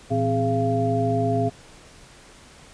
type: tone cluster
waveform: sine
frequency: 115 / 166.6 / 260.6 / 414.4 / 684 Hz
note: A#2 / E3 / C4 / G#4 / F5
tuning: -23 / +19 / -7 / -4 / -36 cents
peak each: -24 / -33 / -26 / -26 / -24 dBFS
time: 0.1-1.5 s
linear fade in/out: 20 ms
effects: pink hiss -48 dBFS RMS until 2.73 s + resampled to 22050 Hz